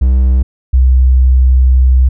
triangle / sine tone pair in turn, 64 / 64 Hz, C2 / C2, -38 / -38 cents, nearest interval unison, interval 0 cents, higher neither, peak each -4 dBFS, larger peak neither, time 0.01-0.43 / 0.73-2.09 s, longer second, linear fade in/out 10 ms, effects none

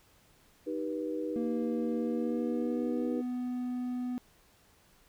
sine chord, Eb augmented, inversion none, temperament just, 311.1 / 388.9 / 486.1 Hz, Eb4 / G4 / B4, 0 / -14 / -28 cents, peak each -35 / -39 / -36 dBFS, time 0.66-3.22 s, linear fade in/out 20 ms
triangle tone with pitch glide, 233.1 to 248.4 Hz, A#3 to B3, 0 to +10 cents, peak -30 dBFS, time 1.36-4.18 s, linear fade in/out 0 ms, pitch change +110 cents, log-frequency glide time 1.97-3.13 s
effects pink hiss -64 dBFS RMS until 5.08 s

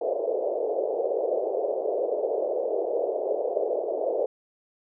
pink band-pass noise, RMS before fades -27 dBFS, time 0.01-4.26 s, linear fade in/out 5 ms, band 410 to 640 Hz, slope 48 dB/octave, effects none

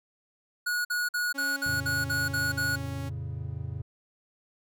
square tone bursts, 1455 Hz, F#6, 29 cents flat, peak -27 dBFS, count 9, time 0.66-2.762 s, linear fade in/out 10 ms, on 190 ms, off 49 ms
sawtooth tone, 276.3 Hz, C#4, 6 cents flat, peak -34 dBFS, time 1.34-3.1 s, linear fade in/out 20 ms
triangle chord, F augmented, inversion none, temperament equal with one note detuned, 87.31 / 112.44 / 138.59 Hz, F2 / A2 / C#3, 0 / +38 / 0 cents, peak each -35 dBFS, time 1.66-3.82 s, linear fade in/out 5 ms
effects none

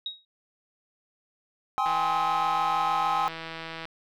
sine tone with exponential decay, 3786 Hz, A#7, 26 cents sharp, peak -27 dBFS, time 0.06-0.25 s, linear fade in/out 2 ms, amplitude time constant 40 ms
triangle chord, Ab major seventh, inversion third, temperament equal with one note detuned, 784 / 830.6 / 1046.5 / 1275.8 Hz, G5 / Ab5 / C6 / Eb6, 0 / 0 / 0 / +43 cents, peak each -27 dBFS, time 1.78-3.28 s, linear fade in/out 0 ms
click train, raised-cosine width 0.3 ms, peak -21 dBFS, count 326, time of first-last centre 1.86-3.854 s, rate 163 Hz
effects none

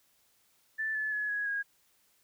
sine tone with pitch steps, 1760 / 1728.8 / 1698.1 / 1667.9 / 1638.3 Hz, A6 / A6 / G#6 / G#6 / G#6, 0 / -31 / +38 / +7 / -24 cents, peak -30 dBFS, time 0.78-1.63 s, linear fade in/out 20 ms, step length 170 ms, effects white hiss -69 dBFS RMS until 2.23 s

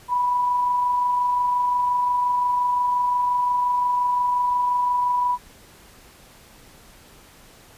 sine tone with amplitude modulation, 984 Hz, B5, 7 cents flat, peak -17 dBFS, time 0.08-5.38 s, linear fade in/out 50 ms, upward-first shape sine, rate 25.7 Hz, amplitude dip 25%, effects pink hiss -49 dBFS RMS until 7.77 s + resampled to 32000 Hz

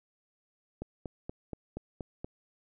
click train, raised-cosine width 2 ms, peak -24 dBFS, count 7, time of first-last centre 0.82-2.245 s, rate 4.21 Hz, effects none

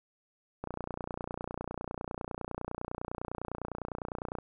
click train, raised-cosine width 1 ms, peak -22 dBFS, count 113, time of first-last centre 0.64-4.386 s, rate 29.9 Hz, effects none

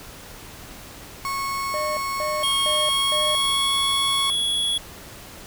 35% pulse tone, 1100 Hz, C#6, 14 cents flat, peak -23 dBFS, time 1.25-4.3 s, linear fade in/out 0 ms
triangle tone bursts, 607 Hz, D#5, 43 cents flat, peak -24 dBFS, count 4, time 1.74-3.35 s, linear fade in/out 0 ms, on 230 ms, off 230 ms
square tone with pitch glide, 3252 to 3361 Hz, G#7 to G#7, -37 to +20 cents, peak -21 dBFS, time 2.43-4.78 s, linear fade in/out 5 ms, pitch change +57 cents, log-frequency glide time 2.73-3.76 s
effects pink hiss -41 dBFS RMS until 5.46 s

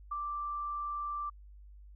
sine tone with ADSR envelope, 1174.7 Hz, D6, in tune, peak -32 dBFS, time 0.11-1.3 s, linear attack 9 ms, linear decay 23 ms, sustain -2 dB, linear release 10 ms, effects added 50 Hz sine -50 dBFS peak until 1.95 s

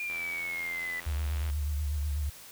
sine exponential sweep, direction down, 2419 to 1975.5 Hz, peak -32 dBFS, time 0-1 s, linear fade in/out 2 ms
click train, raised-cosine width 0.3 ms, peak -28 dBFS, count 120, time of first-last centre 0.1-1.5 s, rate 85 Hz
sine tone with vibrato, 73.42 Hz, D2, in tune, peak -28 dBFS, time 1.06-2.3 s, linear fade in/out 10 ms, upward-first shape triangle, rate 8.2 Hz, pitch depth 76 cents each way
effects white hiss -49 dBFS RMS until 2.51 s

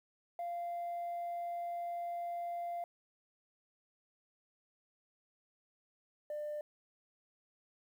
sine tone pair in turn, 693 / 596.9 Hz, F5 / D5, -14 / +28 cents, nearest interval minor third, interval 258 cents, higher first, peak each -35 / -36 dBFS, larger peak first, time 0.39-2.84 / 6.3-6.61 s, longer first, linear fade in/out 2 ms, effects tanh soft clip ceiling -35 dBFS + 11-bit

